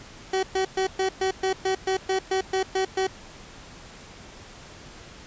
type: tone bursts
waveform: 30% pulse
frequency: 379.9 Hz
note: F#4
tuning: 46 cents sharp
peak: -19 dBFS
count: 13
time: 0.33-3.07 s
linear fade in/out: 5 ms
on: 100 ms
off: 120 ms
effects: pink hiss -45 dBFS RMS until 5.26 s + resampled to 16000 Hz